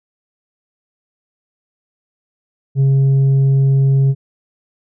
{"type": "tone with tanh clipping", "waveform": "sine", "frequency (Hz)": 136.1, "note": "C#3", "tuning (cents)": -31, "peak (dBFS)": -10, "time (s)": [2.75, 4.15], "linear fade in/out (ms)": 50, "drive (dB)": 3, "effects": []}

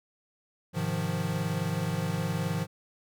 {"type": "chord", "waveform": "square", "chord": "F minor seventh", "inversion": "first", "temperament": "equal", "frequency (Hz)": [103.83, 130.81, 155.56, 174.61], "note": ["Ab2", "C3", "Eb3", "F3"], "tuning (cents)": [0, 0, 0, 0], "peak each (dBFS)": [-36, -38, -33, -33], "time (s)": [0.73, 2.67], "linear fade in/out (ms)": 50, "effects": []}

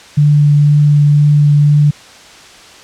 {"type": "tone with vibrato", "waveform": "sine", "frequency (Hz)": 146.83, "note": "D3", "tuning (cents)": 0, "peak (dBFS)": -5, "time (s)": [0.17, 1.91], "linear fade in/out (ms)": 10, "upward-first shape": "triangle", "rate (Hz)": 2, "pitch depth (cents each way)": 10, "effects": ["white hiss -37 dBFS RMS until 2.83 s", "low-pass 6000 Hz 12 dB/octave"]}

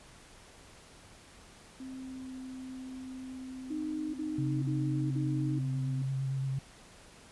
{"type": "tone with pitch glide", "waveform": "sine", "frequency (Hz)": [261.6, 259.2], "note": ["C4", "C4"], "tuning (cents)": [0, -16], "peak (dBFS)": -40, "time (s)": [1.8, 6.02], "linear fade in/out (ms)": 2, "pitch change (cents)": -16, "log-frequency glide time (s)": [1.96, 2.34]}
{"type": "tone bursts", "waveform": "sine", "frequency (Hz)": 307.8, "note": "D#4", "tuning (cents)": -19, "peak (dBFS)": -33, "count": 4, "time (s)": [3.7, 5.592], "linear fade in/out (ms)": 10, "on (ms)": 440, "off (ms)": 44}
{"type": "tone with vibrato", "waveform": "sine", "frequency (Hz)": 134.3, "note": "C3", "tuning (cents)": 46, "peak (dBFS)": -30, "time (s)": [4.38, 6.59], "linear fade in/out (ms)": 5, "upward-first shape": "sine", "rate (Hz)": 8.8, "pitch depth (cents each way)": 21}
{"effects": ["pink hiss -55 dBFS RMS until 7.31 s", "resampled to 24000 Hz"]}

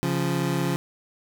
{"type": "tone pair together", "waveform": "25% pulse", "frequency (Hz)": [138.59, 174.5], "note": ["C#3", "F3"], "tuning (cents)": [0, -1], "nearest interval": "major third", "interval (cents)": 399, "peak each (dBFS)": -22, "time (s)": [0.03, 0.76], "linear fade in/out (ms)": 0, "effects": []}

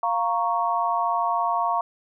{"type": "chord", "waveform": "sine", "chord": "Bb minor", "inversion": "second", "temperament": "equal", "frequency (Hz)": [698.5, 932.3, 1108.7], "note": ["F5", "Bb5", "Db6"], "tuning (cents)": [0, 0, 0], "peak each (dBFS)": -25, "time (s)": [0.03, 1.81], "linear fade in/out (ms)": 2, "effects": []}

